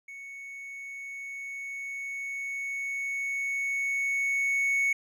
triangle tone with level ramp, 2217 Hz, C#7, in tune, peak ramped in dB -39 to -21 dBFS, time 0.08-4.93 s, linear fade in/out 5 ms, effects none

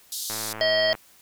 pink band-pass noise, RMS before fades -32 dBFS, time 0.12-0.53 s, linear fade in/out 2 ms, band 3700 to 15000 Hz, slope 48 dB/octave
click train, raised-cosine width 0.5 ms, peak -20 dBFS, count 72, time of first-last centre 0.3-0.951 s, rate 109 Hz
harmonic tone, 637 Hz, D#5, 41 cents sharp, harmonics 1 / 3 / 5 / 7 / 8, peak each -21 / -26 / -28 / -29 / -30 dBFS, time 0.61-0.93 s, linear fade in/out 0 ms
effects white hiss -55 dBFS RMS until 1.21 s

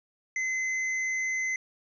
sine tone with tanh clipping, 2049 Hz, C7, 37 cents flat, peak -29 dBFS, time 0.36-1.56 s, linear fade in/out 2 ms, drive 15 dB, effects resampled to 16000 Hz

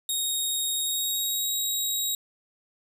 15% pulse tone with pitch glide, 3744 to 3812 Hz, A#7 to A#7, +7 to +38 cents, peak -19 dBFS, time 0.09-2.15 s, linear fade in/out 2 ms, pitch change +31 cents, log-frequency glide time 0.77-1.53 s, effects none

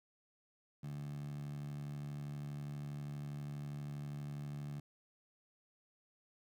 15% pulse tone with high-pass filter, 72.4 Hz, D2, 24 cents flat, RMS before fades -44 dBFS, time 0.83-4.8 s, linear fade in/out 5 ms, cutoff 150 Hz, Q 5.1, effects none

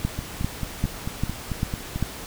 two click trains, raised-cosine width 5 ms, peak -10 / -15 dBFS, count 6 / 9, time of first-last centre 0.05-2.026 / 0.19-1.96 s, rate 2.53 / 4.52 Hz, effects pink hiss -37 dBFS RMS until 2.26 s

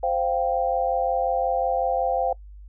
sine chord, C suspended fourth, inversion none, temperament equal, 523.3 / 698.5 / 784 Hz, C5 / F5 / G5, 0 / 0 / 0 cents, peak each -25 dBFS, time 0.03-2.33 s, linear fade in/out 5 ms, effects noise-tail reverb RT60 0.1 s tail -23 dB re dry + added 50 Hz sine -40 dBFS peak until 2.68 s

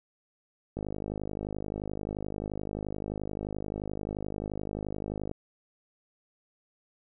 click train, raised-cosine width 2 ms, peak -21 dBFS, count 235, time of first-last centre 0.77-5.314 s, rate 51.5 Hz, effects none

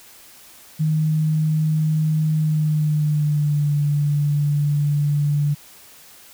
sine tone with pitch glide, 155.56 to 145.98 Hz, D#3 to D3, 0 to -10 cents, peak -16 dBFS, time 0.79-5.55 s, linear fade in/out 20 ms, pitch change -110 cents, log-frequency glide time 2.35-3.73 s, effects white hiss -46 dBFS RMS until 6.33 s

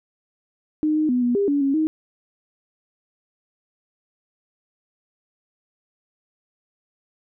sine tone with pitch steps, 306.6 / 308.7 / 248.3 / 242.8 / 401.6 / 285.5 / 275 / 313.4 Hz, D#4 / D#4 / B3 / B3 / G4 / D4 / C#4 / D#4, -25 / -14 / +9 / -29 / +42 / -49 / -14 / +13 cents, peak -17 dBFS, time 0.83-1.87 s, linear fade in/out 0 ms, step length 130 ms, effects none

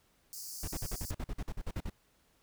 pink high-pass noise, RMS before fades -44 dBFS, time 0.33-1.11 s, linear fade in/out 0 ms, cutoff 4600 Hz, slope 96 dB/octave
brown noise bursts, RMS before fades -36 dBFS, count 14, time 0.63-1.899 s, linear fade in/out 5 ms, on 47 ms, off 47 ms
effects pink hiss -70 dBFS RMS until 2.42 s

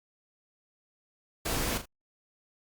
pink noise with echo, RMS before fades -31 dBFS, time 1.45-1.78 s, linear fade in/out 10 ms, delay 39 ms, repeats 2, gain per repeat -9 dB, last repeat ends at 1.858 s, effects Opus 48 kbps

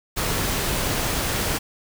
pink noise, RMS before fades -24 dBFS, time 0.16-1.59 s, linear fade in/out 20 ms, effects none

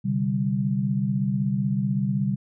sine chord, C suspended second, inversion none, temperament equal, 130.81 / 146.83 / 196 Hz, C3 / D3 / G3, 0 / 0 / 0 cents, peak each -26 / -28 / -24 dBFS, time 0.04-2.36 s, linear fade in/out 20 ms, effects none

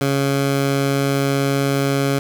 15% pulse tone, 138.59 Hz, C#3, in tune, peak -10 dBFS, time 0.01-2.19 s, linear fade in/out 2 ms, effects none

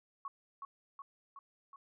sine tone with echo, 1108.7 Hz, C#6, in tune, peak -39 dBFS, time 0.25-0.28 s, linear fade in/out 2 ms, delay 370 ms, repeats 4, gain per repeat -3 dB, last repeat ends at 1.76 s, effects none

